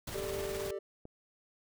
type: noise with tremolo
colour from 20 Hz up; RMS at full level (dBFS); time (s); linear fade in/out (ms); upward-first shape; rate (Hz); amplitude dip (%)
pink; -41; 0.07-0.71; 5; square; 19; 25
type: chord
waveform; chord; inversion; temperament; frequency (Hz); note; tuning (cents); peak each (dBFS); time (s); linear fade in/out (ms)
triangle; G suspended second; none; equal with one note detuned; 392 / 440 / 593.5; G4 / A4 / D5; 0 / 0 / +18; -36 / -40 / -40; 0.14-0.79; 10
type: click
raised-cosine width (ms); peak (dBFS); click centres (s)
2; -34; 1.054
effects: none